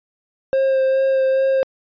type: tone with vibrato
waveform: triangle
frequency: 532 Hz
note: C5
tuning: 29 cents sharp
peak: -12 dBFS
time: 0.53-1.63 s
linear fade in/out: 0 ms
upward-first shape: sine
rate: 2.4 Hz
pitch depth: 14 cents each way
effects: resampled to 11025 Hz